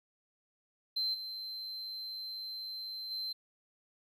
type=tone with level steps; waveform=triangle; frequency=4102 Hz; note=C8; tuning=35 cents flat; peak=-28 / -38 / -34 dBFS; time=0.96-3.33 s; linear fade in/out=10 ms; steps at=1.13 / 3.1 s; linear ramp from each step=20 ms; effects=tanh soft clip ceiling -27 dBFS

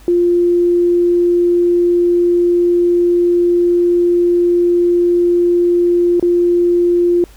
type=tone with dropouts; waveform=sine; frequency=349.2 Hz; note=F4; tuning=in tune; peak=-9 dBFS; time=0.08-7.24 s; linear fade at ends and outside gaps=1 ms; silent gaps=6.197-6.226 s; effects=added 50 Hz sine -39 dBFS peak until 7.36 s + pink hiss -46 dBFS RMS until 7.36 s

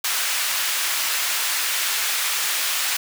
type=high-pass noise; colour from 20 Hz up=pink; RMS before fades=-23 dBFS; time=0.04-2.97 s; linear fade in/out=5 ms; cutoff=1600 Hz; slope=12 dB/octave; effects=none

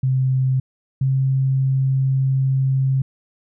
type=tone pair in turn; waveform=sine; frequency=130.81 / 133.48 Hz; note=C3 / C3; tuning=0 / +35 cents; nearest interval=unison; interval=35 cents; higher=second; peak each=-15 dBFS; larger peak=neither; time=0.03-0.6 / 1.01-3.02 s; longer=second; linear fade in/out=5 ms; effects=none

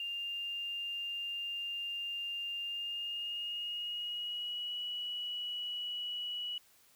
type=tone with pitch glide; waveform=sine; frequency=2800 to 2932 Hz; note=F7 to F#7; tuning=+4 to -16 cents; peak=-36 dBFS; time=0-6.58 s; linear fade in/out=2 ms; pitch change=+80 cents; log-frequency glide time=2.63-4.77 s; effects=white hiss -65 dBFS RMS until 6.95 s

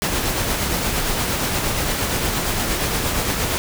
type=noise with tremolo; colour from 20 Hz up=pink; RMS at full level=-20 dBFS; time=0.02-3.58 s; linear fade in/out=0 ms; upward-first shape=triangle; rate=8.6 Hz; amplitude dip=35%; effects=none

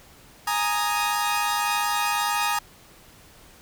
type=chord; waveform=sawtooth; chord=Ab suspended second; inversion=none; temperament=equal; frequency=830.6 / 932.3 / 1244.5 Hz; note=Ab5 / Bb5 / Eb6; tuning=0 / 0 / 0 cents; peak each=-23 dBFS; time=0.47-2.59 s; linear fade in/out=5 ms; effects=pink hiss -51 dBFS RMS until 3.61 s

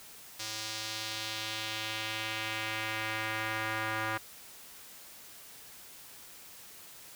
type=tone with band-pass filter sweep; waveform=square; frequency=109.6 Hz; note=A2; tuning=6 cents flat; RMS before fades=-36 dBFS; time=0.39-4.18 s; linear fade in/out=10 ms; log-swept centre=5300 to 1500 Hz; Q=1.5; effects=white hiss -51 dBFS RMS until 7.15 s

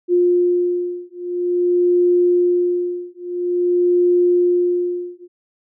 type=beating tone pair; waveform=sine; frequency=353.8 / 354.29 Hz; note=F4 / F4; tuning=+23 / +25 cents; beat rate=0.49 Hz; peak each=-17 dBFS; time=0.08-5.28 s; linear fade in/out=50 ms; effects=none

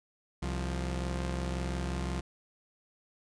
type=tone pair together; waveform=sawtooth; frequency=65.7 / 175.4 Hz; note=C2 / F3; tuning=+8 / +8 cents; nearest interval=octave + perfect fourth; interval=1700 cents; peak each=-29 / -33 dBFS; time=0.42-2.21 s; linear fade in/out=10 ms; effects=resampled to 22050 Hz

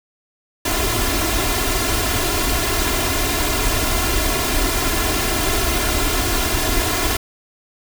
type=noise with comb filter; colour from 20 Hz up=pink; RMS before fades=-19 dBFS; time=0.65-7.17 s; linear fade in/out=5 ms; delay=2.9 ms; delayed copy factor=+0.75; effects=none

